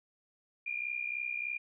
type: tone with amplitude modulation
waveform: sine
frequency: 2411 Hz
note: D7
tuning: 45 cents sharp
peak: -30 dBFS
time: 0.66-1.58 s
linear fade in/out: 10 ms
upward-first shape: sine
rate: 63.3 Hz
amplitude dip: 80%
effects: none